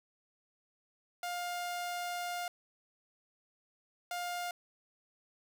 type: tone bursts at uneven times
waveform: sawtooth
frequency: 706 Hz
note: F5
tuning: 19 cents sharp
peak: -32 dBFS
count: 2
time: 1.23-2.48 / 4.11-4.51 s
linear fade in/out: 2 ms
effects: none